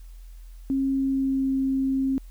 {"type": "tone with pitch glide", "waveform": "sine", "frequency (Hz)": [270.1, 267.2], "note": ["C#4", "C4"], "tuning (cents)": [-45, 36], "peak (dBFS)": -21, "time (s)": [0.7, 2.18], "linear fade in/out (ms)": 0, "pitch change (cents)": -19, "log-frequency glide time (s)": [0.91, 1.52], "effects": ["added 42 Hz sine -40 dBFS peak until 2.3 s", "white hiss -61 dBFS RMS until 2.3 s"]}